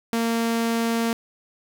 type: tone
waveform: sawtooth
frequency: 230 Hz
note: A#3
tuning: 23 cents flat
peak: -17 dBFS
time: 0.13-1.13 s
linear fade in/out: 0 ms
effects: none